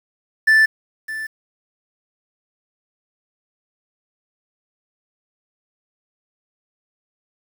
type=tone with echo; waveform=triangle; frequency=1760 Hz; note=A6; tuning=in tune; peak=-8 dBFS; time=0.47-0.66 s; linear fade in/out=10 ms; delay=610 ms; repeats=1; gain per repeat=-15 dB; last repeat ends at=1.27 s; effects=7-bit